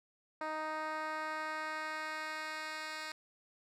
10% pulse tone with band-pass filter sweep, 311.1 Hz, D#4, in tune, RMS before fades -40 dBFS, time 0.41-3.12 s, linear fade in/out 2 ms, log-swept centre 890 to 3300 Hz, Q 0.85, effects none

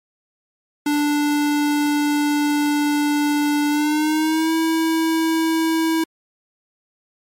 square tone with pitch glide, 293.7 to 324 Hz, D4 to E4, 0 to -30 cents, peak -17 dBFS, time 0.86-6.04 s, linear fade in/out 5 ms, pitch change +170 cents, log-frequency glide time 3.69-4.53 s, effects MP3 64 kbps

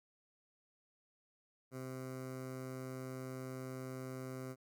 15% pulse tone with notch filter, 130 Hz, C3, 11 cents flat, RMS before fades -45 dBFS, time 1.71-4.56 s, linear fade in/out 50 ms, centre 3300 Hz, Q 0.92, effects none

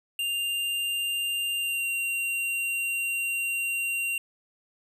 square tone with pitch glide, 2794 to 2760 Hz, F7 to F7, 0 to -21 cents, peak -27 dBFS, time 0.19-4.18 s, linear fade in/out 2 ms, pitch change -21 cents, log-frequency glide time 1.57-1.86 s, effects none

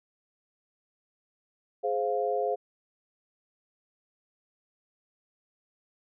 sine chord, F minor, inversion first, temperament just, 419.1 / 523.8 / 698.5 Hz, Ab4 / C5 / F5, +16 / +2 / 0 cents, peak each -30 dBFS, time 1.83-2.56 s, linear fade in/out 20 ms, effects none

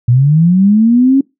sine linear sweep, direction up, 116.54 to 277.2 Hz, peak -5 dBFS, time 0.08-1.21 s, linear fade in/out 5 ms, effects noise-tail reverb RT60 0.2 s tail -23 dB re dry

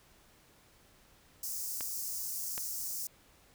white high-pass noise, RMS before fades -38 dBFS, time 1.43-3.07 s, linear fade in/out 2 ms, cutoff 5100 Hz, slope 48 dB/octave
clicks, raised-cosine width 0.3 ms, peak -24 dBFS, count 2, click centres 1.808 / 2.579 s
effects pink hiss -63 dBFS RMS until 3.54 s

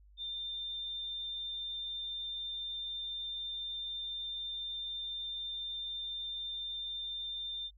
sine tone, 3594 Hz, A7, 36 cents sharp, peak -37 dBFS, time 0.17-7.71 s, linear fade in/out 50 ms, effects added 50 Hz sine -57 dBFS peak until 7.77 s

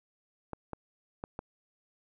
clicks, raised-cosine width 1 ms, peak -23 dBFS, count 4, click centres 0.533 / 0.733 / 1.239 / 1.391 s, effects none

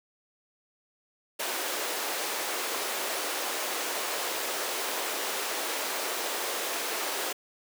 pink high-pass noise, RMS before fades -32 dBFS, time 1.39-7.33 s, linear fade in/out 10 ms, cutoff 380 Hz, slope 24 dB/octave, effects none

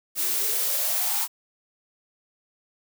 blue noise with high-pass filter sweep, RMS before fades -25 dBFS, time 0.15-1.28 s, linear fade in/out 50 ms, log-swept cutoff 290 to 940 Hz, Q 7.1, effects none

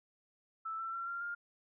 sine tone with pitch steps, 1318.5 / 1340 / 1361.8 / 1384.1 / 1406.6 Hz, E6 / E6 / F6 / F6 / F6, 0 / +28 / -44 / -16 / +12 cents, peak -37 dBFS, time 0.65-1.35 s, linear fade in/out 10 ms, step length 140 ms, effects none

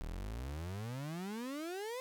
35% pulse exponential sweep, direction up, 36.78 to 523.3 Hz, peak -38 dBFS, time 0.01-2 s, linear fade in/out 0 ms, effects none

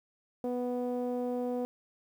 sawtooth tone with low-pass filter, 246.9 Hz, B3, in tune, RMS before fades -33 dBFS, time 0.44-1.65 s, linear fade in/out 0 ms, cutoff 590 Hz, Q 3.3, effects 10-bit

